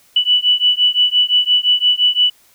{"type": "beating tone pair", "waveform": "sine", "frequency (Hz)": [2961, 2966.8], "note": ["F#7", "F#7"], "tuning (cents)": [1, 4], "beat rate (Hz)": 5.8, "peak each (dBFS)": -14, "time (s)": [0.16, 2.3], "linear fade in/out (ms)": 5, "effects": ["white hiss -52 dBFS RMS until 2.54 s"]}